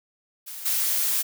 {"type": "noise with level steps", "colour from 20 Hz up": "blue", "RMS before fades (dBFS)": [-37, -24], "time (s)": [0.46, 1.23], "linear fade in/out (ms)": 20, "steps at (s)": 0.65, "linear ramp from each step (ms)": 10, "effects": []}